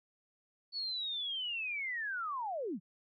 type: linear sweep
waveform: sine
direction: down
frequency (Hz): 4477 to 146.83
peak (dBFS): -35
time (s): 0.72-2.8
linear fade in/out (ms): 50
effects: none